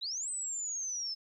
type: linear two-way sweep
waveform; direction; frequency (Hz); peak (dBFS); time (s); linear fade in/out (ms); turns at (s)
sine; up then down; 3729 to 8180 to 5170; -34; 0.01-1.15; 20; 0.3
effects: 12-bit